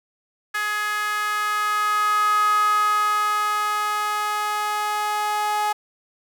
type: tone with high-pass filter sweep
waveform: sawtooth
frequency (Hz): 420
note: G#4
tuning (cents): +19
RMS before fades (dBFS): -22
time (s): 0.54-5.73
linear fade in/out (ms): 10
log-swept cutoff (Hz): 1500 to 940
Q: 8.3
effects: none